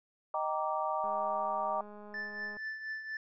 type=chord; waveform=sine; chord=Eb major seventh; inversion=none; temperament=just; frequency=622.3 / 777.8 / 933.4 / 1166.7 Hz; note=Eb5 / G5 / Bb5 / D6; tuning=0 / -14 / +2 / -12 cents; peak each=-36 dBFS; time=0.34-1.81 s; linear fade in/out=2 ms
type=click train; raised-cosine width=1 ms; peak=-37 dBFS; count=319; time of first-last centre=1.04-2.569 s; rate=208 Hz
type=tone with tremolo; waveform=triangle; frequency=1757 Hz; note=A6; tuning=3 cents flat; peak=-33 dBFS; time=2.14-3.17 s; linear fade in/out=2 ms; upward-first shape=triangle; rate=4.2 Hz; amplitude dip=65%
effects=resampled to 16000 Hz